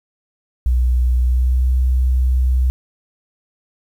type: tone with pitch glide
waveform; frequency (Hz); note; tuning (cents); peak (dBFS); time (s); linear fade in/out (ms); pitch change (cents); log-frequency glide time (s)
sine; 61.74 to 63.55; B1 to C2; 0 to -50; -12; 0.66-2.7; 0; +50; 1.22-1.64
effects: 8-bit